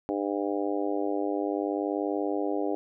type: harmonic tone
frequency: 100.6 Hz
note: G2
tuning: 45 cents sharp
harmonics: 3 / 4 / 5 / 6 / 7 / 8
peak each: -30 / -32 / -34 / -36 / -37 / -38 dBFS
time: 0.09-2.75 s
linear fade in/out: 0 ms
effects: none

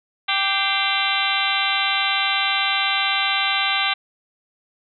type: harmonic tone with a mistuned harmonic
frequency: 392 Hz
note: G4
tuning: in tune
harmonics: 2 / 3 / 4 / 5 / 6 / 7 / 8 / 9 / 10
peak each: -27 / -27 / -27 / -27 / -27 / -27 / -27 / -27 / -27 dBFS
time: 0.28-3.94 s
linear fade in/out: 10 ms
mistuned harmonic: 5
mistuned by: +89 cents
effects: none

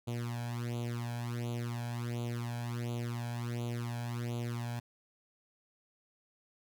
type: tone with flanger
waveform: sawtooth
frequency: 119.2 Hz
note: A#2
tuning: 39 cents sharp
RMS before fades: -37 dBFS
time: 0.07-4.8 s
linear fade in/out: 10 ms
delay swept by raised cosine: 0.28 to 1.26 ms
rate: 1.4 Hz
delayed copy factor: +0.85
effects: none

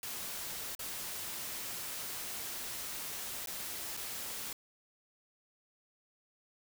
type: noise with dropouts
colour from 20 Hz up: white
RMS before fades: -41 dBFS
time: 0.03-4.53 s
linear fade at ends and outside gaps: 2 ms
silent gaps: 0.751-0.792 / 3.46-3.472 / 3.968-3.972 s
effects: none

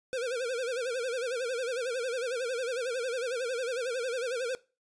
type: tone with vibrato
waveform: square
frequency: 492.8 Hz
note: B4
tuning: 4 cents flat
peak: -31 dBFS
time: 0.13-4.55 s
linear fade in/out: 0 ms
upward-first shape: sine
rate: 11 Hz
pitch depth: 130 cents each way
effects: noise-tail reverb RT60 0.3 s tail -20 dB re dry + resampled to 22050 Hz

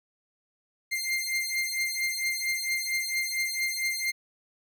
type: beating tone pair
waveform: sawtooth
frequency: 2100 / 2104.4 Hz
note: C7 / C7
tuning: +6 / +9 cents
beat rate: 4.4 Hz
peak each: -27 dBFS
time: 0.91-4.12 s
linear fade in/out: 20 ms
effects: none

